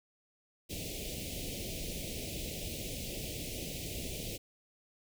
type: band-stop noise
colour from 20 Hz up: pink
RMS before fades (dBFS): -40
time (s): 0.69-4.38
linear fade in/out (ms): 20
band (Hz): 650 to 2300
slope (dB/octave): 48
effects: none